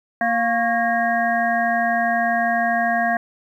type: harmonic tone with a mistuned harmonic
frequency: 233.1 Hz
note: A#3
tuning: in tune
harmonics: 1 / 3 / 5 / 7 / 8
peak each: -26 / -19 / -31 / -24 / -26 dBFS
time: 0.21-3.17 s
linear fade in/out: 2 ms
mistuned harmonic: 5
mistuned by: -90 cents
effects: 9-bit